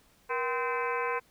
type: harmonic tone with a mistuned harmonic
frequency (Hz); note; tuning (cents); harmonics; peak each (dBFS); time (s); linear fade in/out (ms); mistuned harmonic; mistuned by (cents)
257.4; C4; -28; 2 / 3 / 4 / 5 / 6 / 7 / 8 / 9 / 10; -33 / -40 / -32 / -43 / -37 / -45 / -41 / -41 / -42; 0.29-1.2; 20; 2; -130
effects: pink hiss -64 dBFS RMS until 1.3 s